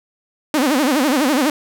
sawtooth tone with vibrato, 278.4 Hz, C#4, 8 cents sharp, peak -10 dBFS, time 0.54-1.5 s, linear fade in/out 2 ms, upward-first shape sine, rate 12 Hz, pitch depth 210 cents each way, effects 8-bit

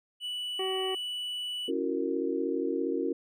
triangle tone, 2960 Hz, F#7, in tune, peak -31 dBFS, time 0.2-1.71 s, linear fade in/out 50 ms
harmonic tone, 378.5 Hz, F#4, 39 cents sharp, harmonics 1 / 2 / 3 / 5 / 6 / 7, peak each -31 / -38 / -42 / -46 / -49 / -53 dBFS, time 0.59-0.95 s, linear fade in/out 5 ms
sine chord, F# dominant seventh, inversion second, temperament just, 277.5 / 333 / 370 / 462.5 Hz, C#4 / E4 / F#4 / A#4, +2 / +18 / 0 / -14 cents, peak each -33 dBFS, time 1.68-3.13 s, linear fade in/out 5 ms
effects none

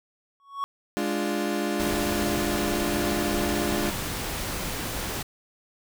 triangle tone with exponential growth, 1112 Hz, C#6, 5 cents sharp, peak -21 dBFS, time 0.4-0.64 s, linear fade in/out 0 ms, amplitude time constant 52 ms
30% pulse chord, D diminished, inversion second, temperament equal, 207.7 / 293.7 / 349.2 Hz, Ab3 / D4 / F4, 0 / 0 / 0 cents, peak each -27 dBFS, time 0.97-3.9 s, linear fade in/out 0 ms
pink noise, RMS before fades -31 dBFS, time 1.79-5.23 s, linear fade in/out 10 ms
effects none

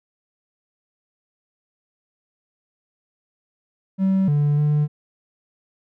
triangle tone with pitch steps, 191.6 / 146.3 / 148.8 Hz, G3 / D3 / D3, -39 / -6 / +23 cents, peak -13 dBFS, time 3.98-4.88 s, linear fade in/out 50 ms, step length 300 ms, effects tanh soft clip ceiling -9 dBFS

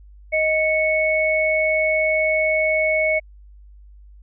sine tone pair together, 626 / 2211 Hz, D#5 / C#7, +10 / -5 cents, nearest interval octave + minor seventh, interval 2185 cents, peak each -19 dBFS, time 0.32-3.2 s, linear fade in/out 20 ms, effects added 50 Hz sine -42 dBFS peak until 4.22 s

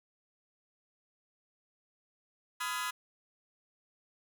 sawtooth chord, F half-diminished seventh, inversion second, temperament just, 1005.8 / 1257.2 / 1396.9 / 1676.3 Hz, Cb6 / Eb6 / F6 / Ab6, +31 / +18 / 0 / +16 cents, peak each -34 / -35 / -38 / -37 dBFS, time 2.6-2.91 s, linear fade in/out 10 ms, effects none

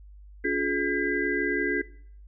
sine tone cluster, 285.5 / 357 / 423.4 / 1610 / 2001 Hz, D4 / F4 / G#4 / G6 / B6, -49 / +38 / +33 / +46 / +22 cents, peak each -30 dBFS, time 0.44-1.82 s, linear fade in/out 10 ms, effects noise-tail reverb RT60 0.6 s tail -20 dB re dry + added 50 Hz sine -45 dBFS peak until 2.27 s

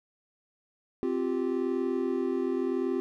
triangle chord, C suspended fourth, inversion none, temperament equal with one note detuned, 261.6 / 349.2 / 390 Hz, C4 / F4 / G4, 0 / 0 / -9 cents, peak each -29 dBFS, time 1.03-3 s, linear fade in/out 0 ms, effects none

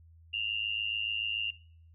sine tone with amplitude modulation, 2794 Hz, F7, in tune, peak -27 dBFS, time 0.33-1.51 s, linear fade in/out 10 ms, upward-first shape sine, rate 107 Hz, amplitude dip 80%, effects noise-tail reverb RT60 0.6 s tail -21 dB re dry + added 82 Hz sine -54 dBFS peak until 1.94 s

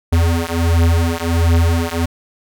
square beating tone pair, 83.1 / 84.5 Hz, E2 / E2, +15 / +43 cents, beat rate 1.4 Hz, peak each -16 dBFS, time 0.12-2.06 s, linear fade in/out 10 ms, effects none

